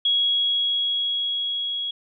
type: tone with level ramp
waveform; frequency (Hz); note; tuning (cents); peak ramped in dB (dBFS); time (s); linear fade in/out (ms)
sine; 3322; G#7; 0; -17 to -25; 0.05-1.91; 5
effects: none